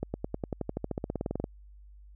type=accelerating click train; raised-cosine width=2 ms; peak=-18 dBFS; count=21; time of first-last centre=0.03-1.441 s; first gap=110 ms; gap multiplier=0.95; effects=added 50 Hz sine -49 dBFS peak until 2.15 s

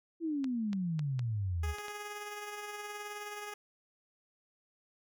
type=exponential sweep; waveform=sine; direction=down; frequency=340.3 to 71.5 Hz; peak=-31 dBFS; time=0.2-1.75 s; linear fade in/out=50 ms
type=clicks; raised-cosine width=0.2 ms; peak=-27 dBFS; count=6; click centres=0.443 / 0.731 / 0.993 / 1.193 / 1.785 / 1.883 s
type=tone with tremolo; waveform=10% pulse; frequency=415.3 Hz; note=G#4; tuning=in tune; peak=-31 dBFS; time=1.63-3.54 s; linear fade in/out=5 ms; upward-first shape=sine; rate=19 Hz; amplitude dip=35%
effects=none

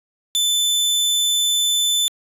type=tone; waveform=sawtooth; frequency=3520 Hz; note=A7; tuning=in tune; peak=-13 dBFS; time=0.35-2.08 s; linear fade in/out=0 ms; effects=resampled to 32000 Hz

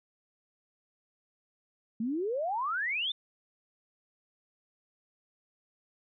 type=exponential sweep; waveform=sine; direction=up; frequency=212.8 to 3656 Hz; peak=-29 dBFS; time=2-3.12 s; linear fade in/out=5 ms; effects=none

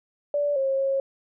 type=tone with pitch steps; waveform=sine; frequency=580 / 539 / 543 Hz; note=D5 / C#5 / C#5; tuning=-22 / -49 / -36 cents; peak=-21 dBFS; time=0.34-1 s; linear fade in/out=2 ms; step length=220 ms; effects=none

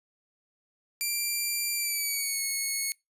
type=tone with pitch glide; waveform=5% pulse; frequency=2365 to 2194 Hz; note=D7 to C#7; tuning=+12 to -18 cents; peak=-18 dBFS; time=1.01-2.92 s; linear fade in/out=0 ms; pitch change=-130 cents; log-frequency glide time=1.75-2.42 s; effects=noise-tail reverb RT60 0.2 s tail -25 dB re dry + resampled to 32000 Hz

